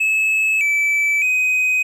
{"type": "tone with pitch steps", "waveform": "triangle", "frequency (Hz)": [2594, 2312, 2511], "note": ["E7", "D7", "D#7"], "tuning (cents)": [-28, -28, 15], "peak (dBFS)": -13, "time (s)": [0, 1.83], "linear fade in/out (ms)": 10, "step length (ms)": 610, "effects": []}